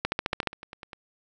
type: two click trains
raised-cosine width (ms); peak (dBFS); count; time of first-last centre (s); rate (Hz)
0.3; -9 / -24; 7 / 7; 0.05-0.473 / 0.33-0.932; 14.2 / 9.97
effects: none